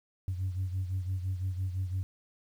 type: beating tone pair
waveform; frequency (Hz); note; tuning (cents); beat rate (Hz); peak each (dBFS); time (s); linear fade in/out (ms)
sine; 92.5 / 98.4; F#2 / G2; 0 / +7; 5.9; -30 / -36; 0.28-2.03; 0
effects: tanh soft clip ceiling -26 dBFS + 10-bit